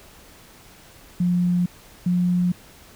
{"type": "tone pair in turn", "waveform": "sine", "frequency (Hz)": [177.2, 178.09], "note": ["F3", "F3"], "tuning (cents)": [25, 34], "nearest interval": "unison", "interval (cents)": 9, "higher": "second", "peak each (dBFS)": -17, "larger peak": "neither", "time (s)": [[1.2, 1.66], [2.06, 2.52]], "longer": "neither", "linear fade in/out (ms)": 5, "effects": ["pink hiss -48 dBFS RMS until 2.95 s"]}